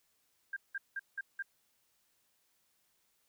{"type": "tone bursts", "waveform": "sine", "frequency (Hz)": 1596, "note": "G6", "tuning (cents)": 31, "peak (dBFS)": -35, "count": 5, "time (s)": [0.53, 1.425], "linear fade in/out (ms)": 5, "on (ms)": 35, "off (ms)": 180, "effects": ["white hiss -75 dBFS RMS until 3.28 s"]}